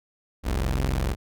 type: tone pair together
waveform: sawtooth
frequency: 44.47 / 66.1 Hz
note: F1 / C2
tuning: +32 / +18 cents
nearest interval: perfect fifth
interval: 686 cents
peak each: -22 dBFS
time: 0.43-1.16 s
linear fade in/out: 50 ms
effects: none

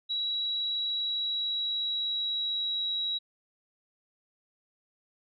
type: tone with pitch glide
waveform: sine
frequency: 3891 to 3869 Hz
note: B7 to B7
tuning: -27 to -36 cents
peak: -28 dBFS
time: 0.09-3.19 s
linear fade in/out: 20 ms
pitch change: -9 cents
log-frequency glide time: 0.89-2.97 s
effects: none

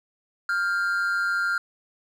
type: tone pair together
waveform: triangle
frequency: 1396.9 / 1583.9 Hz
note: F6 / G6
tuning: 0 / +17 cents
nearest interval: major second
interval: 217 cents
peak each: -21 / -28 dBFS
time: 0.49-1.58 s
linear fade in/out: 2 ms
effects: none

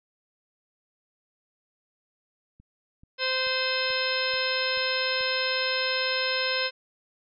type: click train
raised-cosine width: 5 ms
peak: -40 dBFS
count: 7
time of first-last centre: 2.6-5.209 s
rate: 2.3 Hz
type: harmonic tone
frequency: 518 Hz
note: C5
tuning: 17 cents flat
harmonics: 1 / 2 / 3 / 4 / 5 / 6 / 7 / 8 / 10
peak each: -31 / -36 / -32 / -35 / -32 / -35 / -36 / -33 / -32 dBFS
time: 3.18-6.71 s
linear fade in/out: 50 ms
effects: none

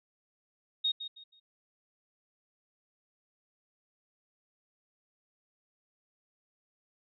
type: tone with echo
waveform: sine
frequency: 3729 Hz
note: A#7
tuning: in tune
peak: -26 dBFS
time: 0.84-0.92 s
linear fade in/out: 10 ms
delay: 160 ms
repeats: 3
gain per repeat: -11 dB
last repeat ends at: 1.4 s
effects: none

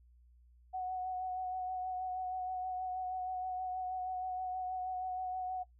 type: tone with vibrato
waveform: sine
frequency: 740 Hz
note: F#5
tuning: in tune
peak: -35 dBFS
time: 0.73-5.64 s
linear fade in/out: 20 ms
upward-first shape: sine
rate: 6.3 Hz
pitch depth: 19 cents each way
effects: noise-tail reverb RT60 0.1 s tail -17 dB re dry + added 60 Hz sine -60 dBFS peak until 5.79 s

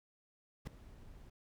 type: noise with ADSR envelope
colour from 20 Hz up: brown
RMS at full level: -36 dBFS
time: 0.65-1.3 s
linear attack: 22 ms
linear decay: 3 ms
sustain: -19 dB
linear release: 6 ms
effects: none

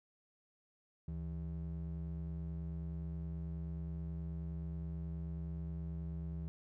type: ring-modulated tone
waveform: triangle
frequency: 118.1 Hz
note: A#2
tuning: 23 cents sharp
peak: -34 dBFS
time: 1.08-6.48 s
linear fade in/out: 0 ms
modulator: 44.7 Hz
effects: none

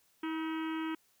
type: harmonic tone with a mistuned harmonic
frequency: 320 Hz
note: D#4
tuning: 49 cents sharp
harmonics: 1 / 3 / 4 / 5 / 6 / 7 / 8 / 9 / 10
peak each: -34 / -44 / -46 / -48 / -50 / -51 / -52 / -53 / -54 dBFS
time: 0.23-0.95 s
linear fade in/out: 5 ms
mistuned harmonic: 5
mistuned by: -54 cents
effects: white hiss -70 dBFS RMS until 1.2 s

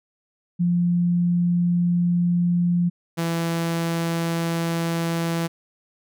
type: tone pair in turn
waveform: sine / sawtooth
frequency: 174.61 / 166.97 Hz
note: F3 / E3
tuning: 0 / +23 cents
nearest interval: minor second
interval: 77 cents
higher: first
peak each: -17 / -18 dBFS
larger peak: first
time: 0.59-2.9 / 3.17-5.48 s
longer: neither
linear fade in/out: 20 ms
effects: none

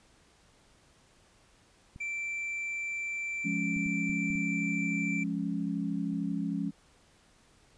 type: clicks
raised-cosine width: 5 ms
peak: -34 dBFS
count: 6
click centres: 1.961 / 3.765 / 3.862 / 4.097 / 4.303 / 4.354 s
type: tone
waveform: triangle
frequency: 2342 Hz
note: D7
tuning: 5 cents flat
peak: -31 dBFS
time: 2-5.24 s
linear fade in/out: 10 ms
type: chord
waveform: sine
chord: Db major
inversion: first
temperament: equal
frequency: 174.61 / 207.7 / 277.2 Hz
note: F3 / Ab3 / Db4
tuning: 0 / 0 / 0 cents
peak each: -34 dBFS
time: 3.44-6.71 s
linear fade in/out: 20 ms
effects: pink hiss -63 dBFS RMS until 7.77 s + resampled to 22050 Hz

